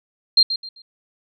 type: tone with echo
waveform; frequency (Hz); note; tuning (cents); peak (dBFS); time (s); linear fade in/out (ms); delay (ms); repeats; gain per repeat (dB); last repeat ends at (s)
sine; 4186; C8; 0; -9; 0.37-0.43; 5; 130; 3; -11; 0.82
effects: none